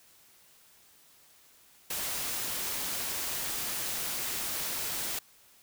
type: noise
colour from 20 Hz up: white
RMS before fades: -34 dBFS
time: 1.9-5.19 s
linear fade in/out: 5 ms
effects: white hiss -60 dBFS RMS until 5.62 s